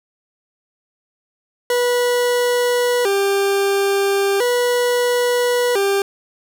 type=tone with vibrato; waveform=40% pulse; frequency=440 Hz; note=A4; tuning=in tune; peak=-14 dBFS; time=1.7-6.02 s; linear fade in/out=2 ms; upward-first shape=square; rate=0.37 Hz; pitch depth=180 cents each way; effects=none